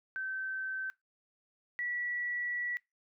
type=tone pair in turn; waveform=sine; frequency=1543 / 1944.1 Hz; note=G6 / B6; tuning=-28 / -28 cents; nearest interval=major third; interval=400 cents; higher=second; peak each=-34 / -33 dBFS; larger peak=second; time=0.16-0.9 / 1.79-2.77 s; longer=second; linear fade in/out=0 ms; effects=noise-tail reverb RT60 0.2 s tail -22 dB re dry